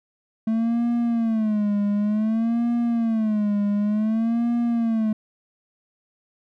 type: tone with vibrato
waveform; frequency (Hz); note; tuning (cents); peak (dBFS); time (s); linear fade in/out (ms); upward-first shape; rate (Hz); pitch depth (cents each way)
triangle; 220; A3; 0; -17; 0.47-5.13; 5; sine; 0.55; 130
effects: none